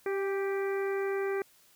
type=harmonic tone with a mistuned harmonic; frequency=392 Hz; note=G4; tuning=in tune; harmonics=1 / 2 / 3 / 4 / 5 / 6; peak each=-29 / -42 / -43 / -42 / -43 / -47 dBFS; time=0.06-1.42 s; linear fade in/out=2 ms; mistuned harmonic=2; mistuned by=+27 cents; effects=white hiss -62 dBFS RMS until 1.75 s